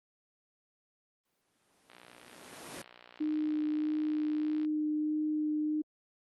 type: noise with exponential growth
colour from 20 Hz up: pink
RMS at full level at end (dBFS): -40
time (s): 1.25-2.82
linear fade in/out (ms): 5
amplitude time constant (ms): 340
type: click train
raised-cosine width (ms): 0.3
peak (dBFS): -35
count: 167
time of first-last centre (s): 1.9-4.648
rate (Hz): 60.4
type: tone with vibrato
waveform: sine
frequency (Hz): 304.8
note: D#4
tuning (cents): -36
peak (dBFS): -28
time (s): 3.2-5.82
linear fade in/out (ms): 10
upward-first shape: sine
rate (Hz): 1.6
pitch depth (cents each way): 8
effects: high-pass 200 Hz 12 dB/octave + Opus 24 kbps